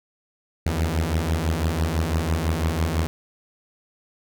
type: beating tone pair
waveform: sawtooth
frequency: 77.78 / 83.78 Hz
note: D#2 / E2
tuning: 0 / +29 cents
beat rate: 6 Hz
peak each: -20 dBFS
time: 0.66-3.07 s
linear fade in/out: 0 ms
effects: none